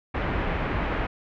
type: low-pass noise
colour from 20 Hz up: pink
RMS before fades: -27 dBFS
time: 0.14-1.07 s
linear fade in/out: 10 ms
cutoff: 2400 Hz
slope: 24 dB/octave
effects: none